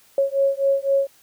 sine beating tone pair, 548 / 551.9 Hz, C#5 / C#5, -20 / -8 cents, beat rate 3.9 Hz, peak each -20 dBFS, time 0.18-1.07 s, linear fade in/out 2 ms, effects white hiss -55 dBFS RMS until 1.22 s

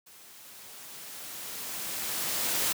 white noise with level ramp, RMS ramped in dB -53 to -27 dBFS, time 0.06-2.73 s, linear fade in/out 10 ms, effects high-pass 100 Hz 12 dB/octave

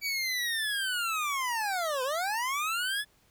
25% pulse linear two-way sweep, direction down then up, 2301 to 496.8 to 1737 Hz, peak -25 dBFS, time 0.01-3.05 s, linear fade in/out 50 ms, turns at 2.03 s, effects pink hiss -65 dBFS RMS until 3.3 s

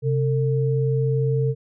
sine tone pair together, 133.41 / 450.8 Hz, C3 / A4, +34 / +42 cents, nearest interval octave + major sixth, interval 2108 cents, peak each -19 / -24 dBFS, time 0.02-1.55 s, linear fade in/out 50 ms, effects none

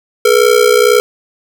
square ring-modulated tone, 455 Hz, A#4, 42 cents flat, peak -4 dBFS, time 0.25-1 s, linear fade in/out 0 ms, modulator 31 Hz, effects none

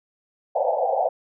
pink band-pass noise, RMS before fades -22 dBFS, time 0.55-1.09 s, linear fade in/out 10 ms, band 500 to 840 Hz, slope 96 dB/octave, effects none

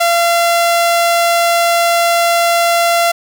sawtooth tone, 684 Hz, F5, 36 cents flat, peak -6 dBFS, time 0-3.12 s, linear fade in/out 10 ms, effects none

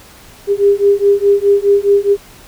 sine beating tone pair, 400 / 404.8 Hz, G4 / G#4, +35 / -44 cents, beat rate 4.8 Hz, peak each -11 dBFS, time 0.47-2.17 s, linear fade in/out 50 ms, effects pink hiss -40 dBFS RMS until 2.47 s

